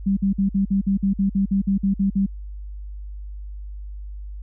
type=tone bursts; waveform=sine; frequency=196 Hz; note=G3; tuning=in tune; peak=-16 dBFS; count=14; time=0.06-2.263 s; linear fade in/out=10 ms; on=110 ms; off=51 ms; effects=added 50 Hz sine -31 dBFS peak until 4.42 s